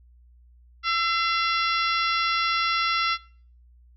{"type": "harmonic tone with a mistuned harmonic", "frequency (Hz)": 683, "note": "F5", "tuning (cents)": -39, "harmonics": [2, 3, 4, 5, 6, 7, 8], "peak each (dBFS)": [-24, -28, -30, -32, -34, -35, -36], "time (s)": [0.83, 3.18], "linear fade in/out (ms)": 50, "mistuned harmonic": 2, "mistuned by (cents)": -36, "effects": ["noise-tail reverb RT60 0.5 s tail -22 dB re dry", "added 60 Hz sine -51 dBFS peak until 3.96 s"]}